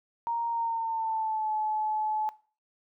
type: tone with pitch glide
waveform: sine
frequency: 932.3 to 859.9 Hz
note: A#5 to A5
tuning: 0 to -40 cents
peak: -27 dBFS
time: 0.27-2.29 s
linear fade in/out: 0 ms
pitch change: -140 cents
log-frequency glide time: 0.49-1.52 s
effects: noise-tail reverb RT60 0.4 s tail -20 dB re dry